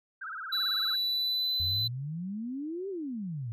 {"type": "tone with vibrato", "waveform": "sine", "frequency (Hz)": 1429, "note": "F6", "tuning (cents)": 39, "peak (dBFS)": -36, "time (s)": [0.21, 0.96], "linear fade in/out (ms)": 10, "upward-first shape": "sine", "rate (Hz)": 18, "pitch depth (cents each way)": 200}
{"type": "tone with pitch glide", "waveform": "triangle", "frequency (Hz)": [3951, 4018], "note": ["B7", "B7"], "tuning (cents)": [0, 29], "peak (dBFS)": -26, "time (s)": [0.52, 1.88], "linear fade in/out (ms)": 10, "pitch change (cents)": 29, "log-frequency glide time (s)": [0.98, 1.54]}
{"type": "exponential two-way sweep", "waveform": "sine", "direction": "up then down", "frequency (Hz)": [83, 403.6, 107.9], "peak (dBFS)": -33, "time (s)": [1.6, 3.52], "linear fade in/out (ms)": 0, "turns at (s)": 2.89}
{"effects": []}